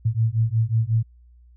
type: beating tone pair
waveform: sine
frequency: 110 / 115.5 Hz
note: A2 / A#2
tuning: 0 / -16 cents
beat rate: 5.5 Hz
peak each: -21 dBFS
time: 0.05-1.03 s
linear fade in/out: 10 ms
effects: added 60 Hz sine -48 dBFS peak until 1.56 s